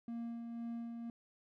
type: tone with tremolo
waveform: triangle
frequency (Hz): 233.1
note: A#3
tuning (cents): 0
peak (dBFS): -37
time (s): 0.08-1.1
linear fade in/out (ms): 2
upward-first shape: sine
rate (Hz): 2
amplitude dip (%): 35
effects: none